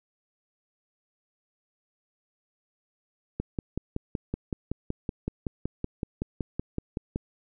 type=click train; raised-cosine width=3 ms; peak=-16 dBFS; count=21; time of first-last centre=3.4-7.159 s; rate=5.32 Hz; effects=none